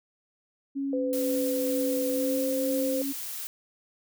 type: tone with tremolo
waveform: sine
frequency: 275.9 Hz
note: C#4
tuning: 8 cents flat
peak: -27 dBFS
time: 0.75-3.13 s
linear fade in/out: 20 ms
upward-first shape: sine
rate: 2.1 Hz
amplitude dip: 25%
type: tone with pitch glide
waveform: sine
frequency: 507 to 522.2 Hz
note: B4 to C5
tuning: +45 to -3 cents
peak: -27 dBFS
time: 0.93-3.02 s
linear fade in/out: 2 ms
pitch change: +52 cents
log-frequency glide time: 2.08-2.45 s
type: noise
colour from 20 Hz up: blue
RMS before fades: -36 dBFS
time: 1.13-3.47 s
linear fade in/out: 0 ms
effects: none